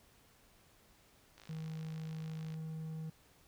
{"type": "click train", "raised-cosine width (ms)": 0.2, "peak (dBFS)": -38, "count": 63, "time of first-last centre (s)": [1.38, 2.541], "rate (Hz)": 53.4}
{"type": "tone", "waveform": "triangle", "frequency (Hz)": 158.8, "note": "D#3", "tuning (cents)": 36, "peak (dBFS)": -38, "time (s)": [1.49, 3.1], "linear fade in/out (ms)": 5}
{"effects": ["pink hiss -66 dBFS RMS until 3.47 s"]}